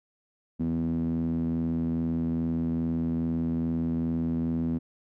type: tone with band-pass filter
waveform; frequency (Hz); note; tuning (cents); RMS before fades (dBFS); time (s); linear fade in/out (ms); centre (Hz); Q
sawtooth; 82.41; E2; 0; -28; 0.59-4.79; 20; 220; 8.1
effects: none